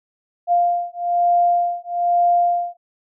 sine beating tone pair, 698.5 / 699.6 Hz, F5 / F5, 0 / +3 cents, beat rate 1.1 Hz, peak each -18 dBFS, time 0.47-2.77 s, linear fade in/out 50 ms, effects none

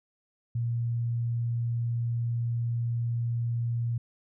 sine tone, 117.8 Hz, A#2, 19 cents sharp, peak -26 dBFS, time 0.55-3.98 s, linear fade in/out 5 ms, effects none

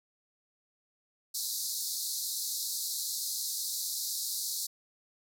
pink band-pass noise, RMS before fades -35 dBFS, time 1.34-4.67 s, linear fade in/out 10 ms, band 3900 to 16000 Hz, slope 96 dB/octave, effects none

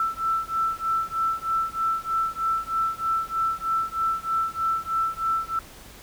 sine beating tone pair, 1328 / 1331.2 Hz, E6 / E6, +12 / +17 cents, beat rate 3.2 Hz, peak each -26 dBFS, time 0-5.59 s, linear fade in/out 2 ms, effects added 50 Hz sine -54 dBFS peak until 6.02 s + pink hiss -46 dBFS RMS until 6.02 s

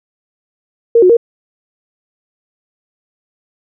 sine tone with pitch steps, 464.1 / 364.7 / 467.6 Hz, A#4 / F#4 / A#4, -8 / -25 / +5 cents, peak -4 dBFS, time 0.95-1.169 s, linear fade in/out 5 ms, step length 73 ms, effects none

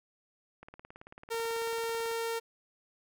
click train, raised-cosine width 0.5 ms, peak -33 dBFS, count 28, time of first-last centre 0.63-2.114 s, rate 18.2 Hz
sawtooth tone, 458.4 Hz, A#4, 29 cents flat, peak -28 dBFS, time 1.3-2.4 s, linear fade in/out 20 ms
effects none

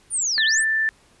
sine linear two-way sweep, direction down then up, 9610 to 2940 to 9610 Hz, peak -20 dBFS, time 0.1-0.65 s, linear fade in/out 50 ms, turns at 0.45 s
sine tone, 1769 Hz, A6, 9 cents sharp, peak -18 dBFS, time 0.38-0.89 s, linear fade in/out 0 ms
effects pink hiss -56 dBFS RMS until 1.2 s + resampled to 24000 Hz

